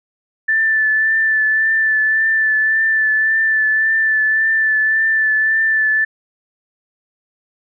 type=tone with vibrato; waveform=sine; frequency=1760 Hz; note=A6; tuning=in tune; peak=-12 dBFS; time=0.48-6.05 s; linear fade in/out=10 ms; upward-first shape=triangle; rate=1.8 Hz; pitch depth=24 cents each way; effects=none